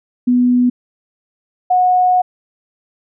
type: tone pair in turn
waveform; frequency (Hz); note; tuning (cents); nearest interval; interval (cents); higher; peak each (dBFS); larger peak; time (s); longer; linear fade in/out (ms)
sine; 246.9 / 730.1; B3 / F#5; 0 / -23; octave + perfect fifth; 1877; second; -9; neither; 0.27-0.7 / 1.7-2.22; second; 10
effects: none